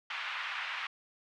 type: band-pass noise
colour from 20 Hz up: white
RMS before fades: -38 dBFS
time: 0.1-0.87 s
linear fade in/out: 5 ms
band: 1000 to 2800 Hz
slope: 24 dB/octave
effects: none